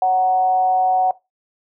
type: tone with frequency modulation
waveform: sine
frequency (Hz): 743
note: F#5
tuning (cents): +7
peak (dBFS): -13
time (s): 0.02-1.11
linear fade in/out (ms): 2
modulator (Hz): 189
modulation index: 0.33
effects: noise-tail reverb RT60 0.2 s tail -18 dB re dry